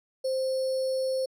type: tone with sample-and-hold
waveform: sine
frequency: 523.3 Hz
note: C5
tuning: in tune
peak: -25 dBFS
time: 0.24-1.26 s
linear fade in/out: 10 ms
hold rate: 4900 Hz
effects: low-pass 12000 Hz 12 dB/octave